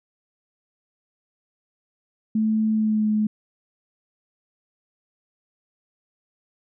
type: tone with pitch glide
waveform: sine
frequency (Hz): 218.1 to 213.6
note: A3 to G#3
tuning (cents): -15 to +49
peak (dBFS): -18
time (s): 2.35-3.27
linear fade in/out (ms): 5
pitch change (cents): -36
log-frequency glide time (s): 2.72-3.08
effects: none